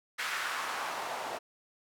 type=noise with band-pass filter sweep; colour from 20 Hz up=white; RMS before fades=-36 dBFS; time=0.18-1.39 s; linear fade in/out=20 ms; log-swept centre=1700 to 650 Hz; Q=1.7; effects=none